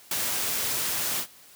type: noise with ADSR envelope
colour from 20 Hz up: white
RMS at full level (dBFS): -25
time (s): 0.11-1.27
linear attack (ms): 4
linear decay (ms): 5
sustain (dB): -3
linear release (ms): 81
effects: white hiss -52 dBFS RMS until 1.55 s + high-pass 80 Hz 12 dB/octave